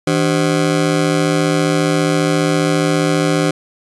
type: ring-modulated tone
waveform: 25% pulse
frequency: 227.6 Hz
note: A#3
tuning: 41 cents flat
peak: -6 dBFS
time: 0.07-3.51 s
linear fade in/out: 5 ms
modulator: 66.4 Hz
effects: resampled to 24000 Hz